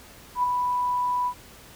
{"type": "tone with ADSR envelope", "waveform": "sine", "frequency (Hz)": 987.8, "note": "B5", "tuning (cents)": 0, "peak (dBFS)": -18, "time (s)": [0.35, 1.34], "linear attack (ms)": 81, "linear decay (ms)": 17, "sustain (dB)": -4, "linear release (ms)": 70, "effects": ["pink hiss -48 dBFS RMS until 1.75 s"]}